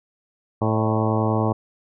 harmonic tone with a mistuned harmonic, 109.9 Hz, A2, 2 cents flat, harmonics 1 / 2 / 3 / 4 / 5 / 6 / 7 / 8 / 9 / 10, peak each -22 / -25 / -27 / -28 / -29 / -30 / -30 / -31 / -32 / -32 dBFS, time 0.61-1.53 s, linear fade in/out 10 ms, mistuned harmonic 6, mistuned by -47 cents, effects none

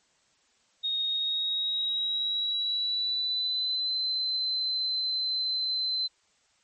sine tone with pitch glide, 3729 to 4067 Hz, A#7 to C8, 0 to -50 cents, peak -26 dBFS, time 0.83-6.08 s, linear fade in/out 20 ms, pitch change +150 cents, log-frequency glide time 1.07-3.97 s, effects white hiss -67 dBFS RMS until 6.63 s + MP3 32 kbps

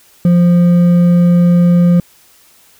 triangle tone with hard clipping, 174.61 Hz, F3, in tune, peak -7 dBFS, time 0.25-2 s, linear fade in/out 2 ms, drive 8 dB, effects white hiss -47 dBFS RMS until 2.79 s

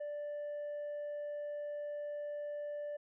triangle tone with tanh clipping, 587.3 Hz, D5, in tune, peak -39 dBFS, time 0-2.97 s, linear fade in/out 10 ms, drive 7 dB, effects none

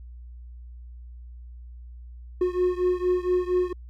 triangle beating tone pair, 360.4 / 364.7 Hz, F#4 / F#4, -45 / -25 cents, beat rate 4.3 Hz, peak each -21 / -23 dBFS, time 2.41-3.73 s, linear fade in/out 5 ms, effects added 60 Hz sine -39 dBFS peak until 3.89 s + MP3 96 kbps

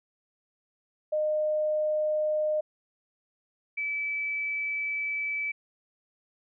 sine tone pair in turn, 612 / 2305 Hz, D#5 / D7, -29 / -33 cents, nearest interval octave + major seventh, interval 2296 cents, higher second, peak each -24 / -28 dBFS, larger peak first, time 1.12-2.61 / 3.77-5.52 s, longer second, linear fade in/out 10 ms, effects none

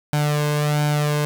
sawtooth tone with flanger, 148.5 Hz, D3, 20 cents sharp, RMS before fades -20 dBFS, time 0.13-1.25 s, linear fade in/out 0 ms, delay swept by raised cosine 1.3 to 1.92 ms, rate 1.4 Hz, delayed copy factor +0.7, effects none

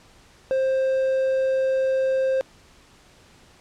triangle tone, 528 Hz, C5, 16 cents sharp, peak -17 dBFS, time 0.51-2.41 s, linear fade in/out 0 ms, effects pink hiss -53 dBFS RMS until 3.6 s + low-pass 8000 Hz 12 dB/octave

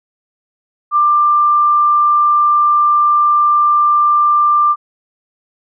sine tone, 1187 Hz, D6, 18 cents sharp, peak -8 dBFS, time 0.91-4.76 s, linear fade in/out 50 ms, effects none

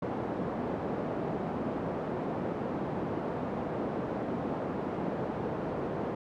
pink band-pass noise, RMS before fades -34 dBFS, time 0.02-6.15 s, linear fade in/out 5 ms, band 190 to 710 Hz, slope 12 dB/octave, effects none

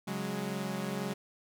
sawtooth chord, C# suspended fourth, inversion none, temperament equal with one note detuned, 138.59 / 185 / 207.1 Hz, C#3 / F#3 / G#3, 0 / 0 / -5 cents, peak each -37 / -33 / -33 dBFS, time 0.07-1.14 s, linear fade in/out 10 ms, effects none

